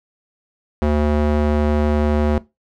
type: tone with band-pass filter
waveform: square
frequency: 74.5 Hz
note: D2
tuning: 25 cents sharp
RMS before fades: -17 dBFS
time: 0.82-2.38 s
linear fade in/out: 0 ms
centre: 380 Hz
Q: 0.57
effects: noise-tail reverb RT60 0.2 s tail -18 dB re dry